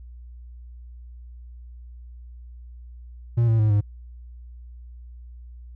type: tone with pitch steps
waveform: triangle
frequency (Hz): 117.5 / 112.52 / 107.75 / 103.18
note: A#2 / A2 / A2 / G#2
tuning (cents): +14 / +39 / -36 / -11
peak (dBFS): -14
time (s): 3.37-3.81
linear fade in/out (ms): 10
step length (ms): 110
effects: added 60 Hz sine -39 dBFS peak until 5.75 s